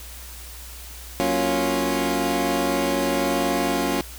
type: chord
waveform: 20% pulse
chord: Gb major seventh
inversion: none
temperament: equal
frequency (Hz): 185 / 233.1 / 277.2 / 349.2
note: Gb3 / Bb3 / Db4 / F4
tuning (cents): 0 / 0 / 0 / 0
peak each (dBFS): -24 / -24 / -19 / -21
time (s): 1.2-4.01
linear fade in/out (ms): 0
effects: added 60 Hz sine -39 dBFS peak until 4.18 s + white hiss -41 dBFS RMS until 4.18 s